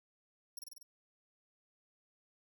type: tone with echo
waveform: 15% pulse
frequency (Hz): 5570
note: F8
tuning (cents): -5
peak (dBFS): -36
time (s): 0.57-0.59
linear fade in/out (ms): 5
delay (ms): 48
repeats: 5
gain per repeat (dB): -2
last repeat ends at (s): 0.83
effects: none